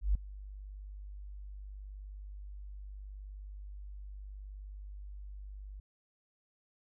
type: tone with ADSR envelope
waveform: sine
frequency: 49.61 Hz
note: G1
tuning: 21 cents sharp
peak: -23 dBFS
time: 0.01-5.8 s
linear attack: 140 ms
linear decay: 4 ms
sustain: -20 dB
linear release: 4 ms
effects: none